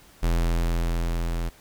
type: tone with level ramp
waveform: square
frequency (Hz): 42.22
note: E1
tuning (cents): +42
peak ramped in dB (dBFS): -20 to -26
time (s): 0.22-1.5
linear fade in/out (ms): 20
effects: pink hiss -53 dBFS RMS until 1.6 s